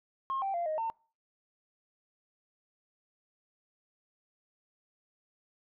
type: tone with pitch steps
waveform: sine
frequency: 1072 / 781 / 690 / 623 / 905 Hz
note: C6 / G5 / F5 / D#5 / A5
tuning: +42 / -7 / -21 / +2 / +48 cents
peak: -29 dBFS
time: 0.3-0.9 s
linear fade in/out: 0 ms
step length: 120 ms
effects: noise-tail reverb RT60 0.4 s tail -25 dB re dry + tanh soft clip ceiling -26 dBFS